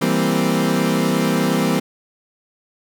30% pulse chord, C dominant seventh, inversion first, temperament equal, 164.81 / 196 / 233.1 / 261.6 Hz, E3 / G3 / Bb3 / C4, 0 / 0 / 0 / 0 cents, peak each -19 dBFS, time 0.01-1.8 s, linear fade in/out 10 ms, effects none

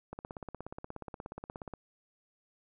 click train, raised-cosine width 1 ms, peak -27 dBFS, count 28, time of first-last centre 0.13-1.737 s, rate 16.8 Hz, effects none

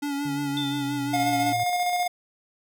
square tone with vibrato, 284.6 Hz, C#4, 46 cents sharp, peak -27 dBFS, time 0.02-1.53 s, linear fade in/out 10 ms, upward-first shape sine, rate 5.7 Hz, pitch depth 33 cents each way
triangle linear sweep, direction down, 146.83 to 111.4 Hz, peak -31 dBFS, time 0.25-1.64 s, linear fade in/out 5 ms
sine tone with exponential decay, 3566 Hz, A7, 22 cents sharp, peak -27 dBFS, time 0.57-1.36 s, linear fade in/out 1 ms, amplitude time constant 170 ms
square tone with tremolo, 713 Hz, F5, 36 cents sharp, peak -22 dBFS, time 1.13-2.08 s, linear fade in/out 10 ms, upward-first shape square, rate 15 Hz, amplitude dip 30%
effects none

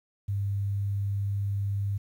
sine tone, 99.9 Hz, G2, 33 cents sharp, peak -26 dBFS, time 0.28-1.98 s, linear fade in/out 10 ms, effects 10-bit

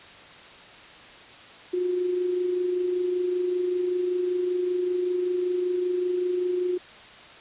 sine tone with amplitude modulation, 360 Hz, F#4, 47 cents flat, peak -21 dBFS, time 1.73-6.78 s, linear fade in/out 10 ms, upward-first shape sine, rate 25.2 Hz, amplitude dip 40%, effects white hiss -46 dBFS RMS until 7.4 s + resampled to 8000 Hz

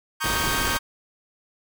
sawtooth chord, Eb dominant seventh, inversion second, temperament equal, 932.3 / 1108.7 / 1244.5 / 1568 Hz, Bb5 / Db6 / Eb6 / G6, 0 / 0 / 0 / 0 cents, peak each -28 / -27 / -28 / -24 dBFS, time 0.2-0.79 s, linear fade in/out 20 ms
pink noise, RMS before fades -27 dBFS, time 0.24-0.77 s, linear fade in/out 0 ms
effects none

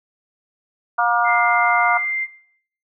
harmonic tone, 237.4 Hz, A#3, 32 cents sharp, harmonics 3 / 4 / 5 / 6, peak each -20 / -20 / -20 / -20 dBFS, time 0.98-1.98 s, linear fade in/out 10 ms
sine tone, 2093 Hz, C7, in tune, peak -19 dBFS, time 1.24-2.28 s, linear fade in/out 50 ms
effects noise-tail reverb RT60 0.6 s tail -17 dB re dry

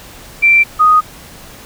sine tone pair in turn, 2349 / 1244.3 Hz, D7 / D#6, 0 / 0 cents, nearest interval major seventh, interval 1100 cents, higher first, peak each -5 dBFS, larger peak neither, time 0.42-0.64 / 0.79-1.01 s, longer neither, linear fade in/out 20 ms, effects pink hiss -36 dBFS RMS until 1.65 s

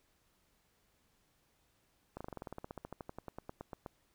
slowing click train, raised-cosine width 1 ms, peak -29 dBFS, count 24, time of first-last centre 2.17-3.862 s, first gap 36 ms, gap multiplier 1.06, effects pink hiss -74 dBFS RMS until 4.14 s

